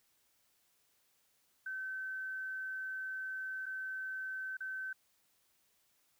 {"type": "tone with dropouts", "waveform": "sine", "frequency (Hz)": 1535, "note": "G6", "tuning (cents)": -37, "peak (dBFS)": -38, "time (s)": [1.66, 4.93], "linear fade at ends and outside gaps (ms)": 5, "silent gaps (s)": [[3.658, 3.663], [4.57, 4.605]], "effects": ["white hiss -74 dBFS RMS until 6.19 s"]}